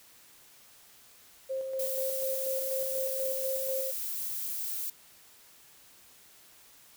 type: tone with tremolo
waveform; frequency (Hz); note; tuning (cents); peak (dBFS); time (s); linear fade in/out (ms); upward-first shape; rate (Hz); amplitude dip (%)
sine; 530; C5; +22; -30; 1.49-3.92; 20; square; 4.1; 35
type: noise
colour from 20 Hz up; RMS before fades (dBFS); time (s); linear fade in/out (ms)
violet; -35; 1.79-4.9; 5
effects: white hiss -57 dBFS RMS until 6.96 s